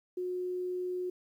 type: tone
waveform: sine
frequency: 362.8 Hz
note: F#4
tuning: 34 cents flat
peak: -32 dBFS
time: 0.17-1.1 s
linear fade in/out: 5 ms
effects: 11-bit